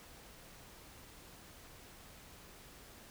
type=silence; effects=pink hiss -56 dBFS RMS until 3.1 s